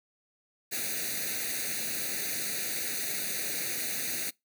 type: noise with comb filter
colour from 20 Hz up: white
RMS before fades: -33 dBFS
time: 0.71-4.31 s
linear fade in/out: 20 ms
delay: 0.47 ms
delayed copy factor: +1
effects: noise-tail reverb RT60 0.2 s tail -25 dB re dry + high-pass 150 Hz 12 dB/octave